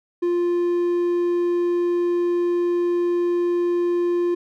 triangle tone, 349.4 Hz, F4, 1 cent sharp, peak -16 dBFS, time 0.22-4.35 s, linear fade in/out 10 ms, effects none

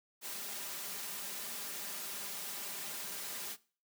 white noise with comb filter, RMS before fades -42 dBFS, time 0.21-3.57 s, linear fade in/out 50 ms, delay 5 ms, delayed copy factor +0.5, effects noise-tail reverb RT60 0.4 s tail -20 dB re dry + high-pass 150 Hz 12 dB/octave

